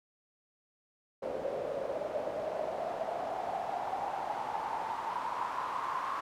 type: noise with band-pass filter sweep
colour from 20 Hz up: pink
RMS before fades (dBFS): -36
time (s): 1.22-6.21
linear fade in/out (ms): 10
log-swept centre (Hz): 520 to 1100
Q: 7.1
effects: none